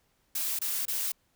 blue noise bursts, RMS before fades -31 dBFS, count 3, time 0.35-1.12 s, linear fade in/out 5 ms, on 240 ms, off 25 ms, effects pink hiss -71 dBFS RMS until 1.35 s

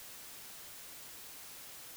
silence, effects white hiss -50 dBFS RMS until 1.96 s

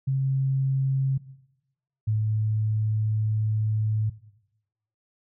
sine tone pair in turn, 134.4 / 108.19 Hz, C3 / A2, +47 / -29 cents, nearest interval major third, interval 376 cents, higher first, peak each -21 dBFS, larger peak neither, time 0.07-1.18 / 2.07-4.1 s, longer second, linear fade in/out 10 ms, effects noise-tail reverb RT60 0.9 s tail -17 dB re dry

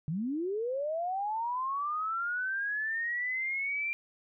sine linear sweep, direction up, 143.1 to 2377 Hz, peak -30 dBFS, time 0.08-3.93 s, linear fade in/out 0 ms, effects none

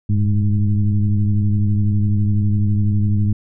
sine tone with frequency modulation, 100 Hz, G2, 35 cents sharp, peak -13 dBFS, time 0.09-3.33 s, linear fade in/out 5 ms, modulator 106 Hz, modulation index 0.86, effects none

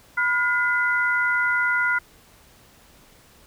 sine tone cluster, 991 / 1430 / 2025 Hz, B5 / F6 / B6, +6 / +41 / +43 cents, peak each -29 / -20 / -25 dBFS, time 0.17-1.99 s, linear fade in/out 10 ms, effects pink hiss -53 dBFS RMS until 3.46 s

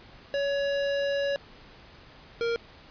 square tone pair in turn, 562 / 465.9 Hz, C#5 / A#4, +24 / -1 cents, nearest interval minor third, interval 325 cents, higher first, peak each -26 dBFS, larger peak neither, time 0.34-1.36 / 2.41-2.56 s, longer first, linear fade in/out 0 ms, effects pink hiss -51 dBFS RMS until 2.9 s + resampled to 11025 Hz

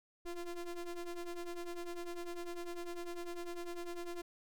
square ring-modulated tone, 172 Hz, F3, 26 cents flat, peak -38 dBFS, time 0.25-4.22 s, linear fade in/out 10 ms, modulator 177 Hz, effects none

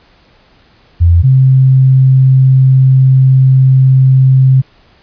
sine tone pair in turn, 85.3 / 131.77 Hz, F2 / C3, -40 / +13 cents, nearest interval minor sixth, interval 753 cents, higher second, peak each -3 dBFS, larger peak neither, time 1-1.23 / 1.23-4.62 s, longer second, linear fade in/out 20 ms, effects pink hiss -47 dBFS RMS until 5.02 s + resampled to 11025 Hz

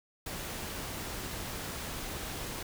pink noise, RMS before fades -39 dBFS, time 0.26-2.63 s, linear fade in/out 5 ms, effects none

